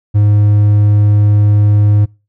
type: tone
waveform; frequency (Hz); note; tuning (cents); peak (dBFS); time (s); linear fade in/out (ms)
triangle; 103.83; G#2; 0; -4; 0.14-2.06; 20
effects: noise-tail reverb RT60 0.3 s tail -25 dB re dry